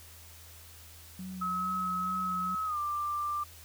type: tone with vibrato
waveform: sine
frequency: 183.5 Hz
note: F#3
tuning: 14 cents flat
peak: -38 dBFS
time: 1.19-2.55 s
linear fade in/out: 2 ms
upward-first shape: sine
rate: 2.3 Hz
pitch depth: 32 cents each way
type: tone with pitch glide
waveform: sine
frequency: 1284 to 1184.3 Hz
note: E6 to D6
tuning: -46 to +14 cents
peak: -30 dBFS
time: 1.41-3.44 s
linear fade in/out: 10 ms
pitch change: -140 cents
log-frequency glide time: 2.65-2.78 s
effects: added 82 Hz sine -53 dBFS peak until 3.64 s + white hiss -53 dBFS RMS until 3.64 s